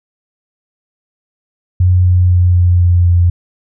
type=tone with pitch steps; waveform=sine; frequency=90.7 / 90.02 / 89.35 / 88.68 / 88.02 / 87.36 Hz; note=F#2 / F#2 / F2 / F2 / F2 / F2; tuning=-34 / -47 / +40 / +27 / +14 / +1 cents; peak=-6 dBFS; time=1.8-3.3 s; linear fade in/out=5 ms; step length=250 ms; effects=none